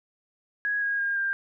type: tone with pitch steps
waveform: sine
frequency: 1661.2 / 1638.3 / 1615.8 / 1593.5 Hz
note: G#6 / G#6 / G#6 / G6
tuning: 0 / -24 / -48 / +28 cents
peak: -24 dBFS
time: 0.65-1.33 s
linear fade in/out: 0 ms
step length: 170 ms
effects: none